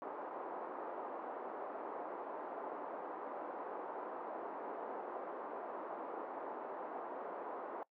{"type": "band-pass noise", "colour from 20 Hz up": "white", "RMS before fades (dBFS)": -45, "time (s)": [0.02, 7.83], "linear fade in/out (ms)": 0, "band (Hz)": [320, 1000], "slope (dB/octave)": 24, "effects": ["noise-tail reverb RT60 0.1 s tail -21 dB re dry"]}